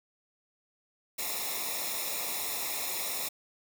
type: noise with comb filter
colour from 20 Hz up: white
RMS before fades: -34 dBFS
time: 1.18-3.29 s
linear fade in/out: 10 ms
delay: 0.65 ms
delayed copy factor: -0.85
effects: none